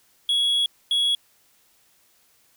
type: tone pair in turn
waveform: triangle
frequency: 3344 / 3344 Hz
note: G#7 / G#7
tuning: +11 / +11 cents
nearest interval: unison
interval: 0 cents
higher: neither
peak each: -17 dBFS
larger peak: neither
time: 0.29-0.66 / 0.91-1.15 s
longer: first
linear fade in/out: 2 ms
effects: white hiss -61 dBFS RMS until 2.56 s